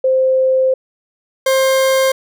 sine / 40% pulse tone pair in turn, 522 / 529.6 Hz, C5 / C5, -4 / +21 cents, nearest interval unison, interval 25 cents, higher second, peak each -10 dBFS, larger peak neither, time 0.04-0.74 / 1.46-2.12 s, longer first, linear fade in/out 5 ms, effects none

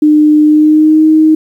sine tone with pitch glide, 302.5 to 313 Hz, D#4 to D#4, -49 to +10 cents, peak -3 dBFS, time 0.02-1.35 s, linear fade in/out 5 ms, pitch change +59 cents, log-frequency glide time 0.45-1.05 s, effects 7-bit

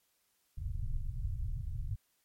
pink low-pass noise, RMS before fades -36 dBFS, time 0.57-1.96 s, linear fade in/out 10 ms, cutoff 130 Hz, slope 48 dB/octave, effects white hiss -75 dBFS RMS until 2.24 s + MP3 64 kbps

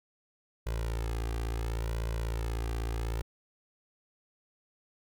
sawtooth tone with flanger, 56.3 Hz, A1, 40 cents sharp, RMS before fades -33 dBFS, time 0.66-3.22 s, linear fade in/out 10 ms, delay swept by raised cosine 2 to 2.52 ms, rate 0.71 Hz, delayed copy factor +0.95, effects none

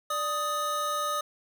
square tone pair together, 589.4 / 1249 Hz, D5 / D#6, +6 / +6 cents, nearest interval octave + minor second, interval 1300 cents, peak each -35 / -29 dBFS, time 0.1-1.21 s, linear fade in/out 5 ms, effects none

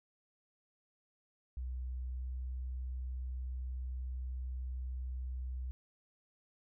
sine tone with pitch glide, 62.9 to 63.37 Hz, B1 to B1, +32 to +45 cents, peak -37 dBFS, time 1.57-5.71 s, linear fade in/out 0 ms, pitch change +13 cents, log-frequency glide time 2.09-2.26 s, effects none

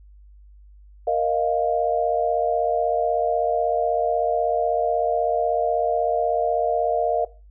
sine chord, Bb suspended fourth, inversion none, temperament equal, 466.2 / 622.3 / 698.5 Hz, Bb4 / Eb5 / F5, 0 / 0 / 0 cents, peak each -24 / -23 / -22 dBFS, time 1.07-7.25 s, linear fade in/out 5 ms, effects noise-tail reverb RT60 0.3 s tail -18 dB re dry + added 50 Hz sine -45 dBFS peak until 7.5 s

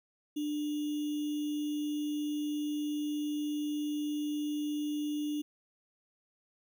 sine tone with sample-and-hold, 297.2 Hz, D4, 21 cents sharp, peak -31 dBFS, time 0.36-5.42 s, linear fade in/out 10 ms, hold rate 3150 Hz, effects none

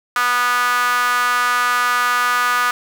sawtooth tone with high-pass filter, 245.4 Hz, B3, 11 cents flat, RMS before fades -17 dBFS, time 0.16-2.71 s, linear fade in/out 2 ms, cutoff 1300 Hz, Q 5.5, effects none

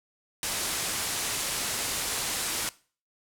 white low-pass noise, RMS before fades -31 dBFS, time 0.43-2.69 s, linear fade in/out 0 ms, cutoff 11000 Hz, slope 24 dB/octave, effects noise-tail reverb RT60 0.4 s tail -20 dB re dry

